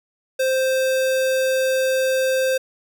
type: tone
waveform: square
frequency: 523.3 Hz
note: C5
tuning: in tune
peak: -18 dBFS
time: 0.39-2.58 s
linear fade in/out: 10 ms
effects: none